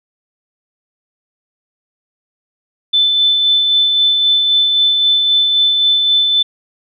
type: tone with tremolo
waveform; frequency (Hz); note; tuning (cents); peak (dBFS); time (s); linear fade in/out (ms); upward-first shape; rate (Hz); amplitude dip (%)
sine; 3520; A7; 0; -8; 2.93-6.43; 10; sine; 3.8; 30
effects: none